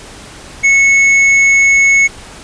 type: tone with hard clipping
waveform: sine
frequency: 2200 Hz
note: C#7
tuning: 14 cents flat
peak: -7 dBFS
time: 0.63-2.08 s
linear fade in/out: 20 ms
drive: 6 dB
effects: pink hiss -33 dBFS RMS until 2.43 s + resampled to 22050 Hz